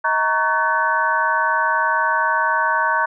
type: tone cluster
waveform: sine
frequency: 634 / 930 / 1117 / 1510 / 1728 Hz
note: D#5 / A#5 / C#6 / F#6 / A6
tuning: +32 / -4 / +13 / +35 / -32 cents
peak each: -27 / -20 / -22 / -20 / -27 dBFS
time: 0.04-3.06 s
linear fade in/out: 10 ms
effects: none